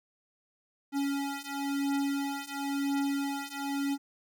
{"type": "beating tone pair", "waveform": "square", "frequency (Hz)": [278.8, 279.77], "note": ["C#4", "C#4"], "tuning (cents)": [10, 16], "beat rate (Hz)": 0.97, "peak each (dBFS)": [-34, -33], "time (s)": [0.92, 3.98], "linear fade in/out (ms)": 50, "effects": []}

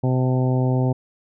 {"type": "harmonic tone with a mistuned harmonic", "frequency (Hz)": 128.5, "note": "C3", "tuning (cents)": -31, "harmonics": [1, 2, 3, 4, 5, 6, 7], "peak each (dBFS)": [-18, -24, -28, -30, -32, -34, -35], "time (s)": [0.03, 0.93], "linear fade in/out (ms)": 10, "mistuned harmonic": 7, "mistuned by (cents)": -20, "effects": []}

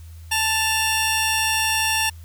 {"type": "tone pair together", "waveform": "15% pulse", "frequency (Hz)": [880.6, 2794], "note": ["A5", "F7"], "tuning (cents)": [1, 0], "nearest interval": "octave + minor sixth", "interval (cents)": 1999, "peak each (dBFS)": -15, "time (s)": [0.31, 2.1], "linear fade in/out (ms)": 10, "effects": ["added 82 Hz sine -37 dBFS peak until 2.24 s", "white hiss -54 dBFS RMS until 2.24 s"]}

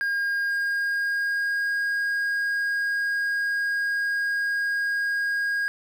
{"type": "tone with pitch glide", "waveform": "triangle", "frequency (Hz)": [1620, 1632.2], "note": ["G#6", "G#6"], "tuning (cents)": [-43, -31], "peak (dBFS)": -21, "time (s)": [0.01, 5.68], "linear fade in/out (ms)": 0, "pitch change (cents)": 12, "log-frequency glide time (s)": [0.44, 1.73], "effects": ["9-bit"]}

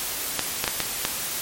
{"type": "clicks", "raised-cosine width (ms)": 0.2, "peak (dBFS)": -4, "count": 5, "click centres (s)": [0.393, 0.641, 0.678, 0.803, 1.051], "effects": ["white hiss -29 dBFS RMS until 1.41 s", "MP3 64 kbps"]}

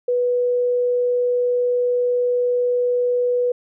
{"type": "tone", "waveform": "sine", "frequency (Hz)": 491, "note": "B4", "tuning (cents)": -10, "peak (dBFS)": -16, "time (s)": [0.08, 3.52], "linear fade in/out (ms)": 5, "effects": []}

